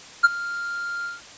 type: tone with ADSR envelope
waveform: triangle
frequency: 1397 Hz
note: F6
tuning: in tune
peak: -6 dBFS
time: 0.23-1.21 s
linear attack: 18 ms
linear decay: 26 ms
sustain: -19 dB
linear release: 160 ms
effects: white hiss -43 dBFS RMS until 1.37 s + resampled to 16000 Hz